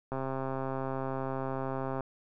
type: click train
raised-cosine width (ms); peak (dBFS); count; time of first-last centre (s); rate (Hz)
1; -21; 252; 0.12-2.007; 133
effects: none